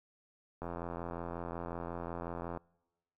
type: click train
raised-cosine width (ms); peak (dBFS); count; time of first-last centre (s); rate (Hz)
1; -26; 168; 0.62-2.573; 85.5
effects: noise-tail reverb RT60 1.0 s tail -26 dB re dry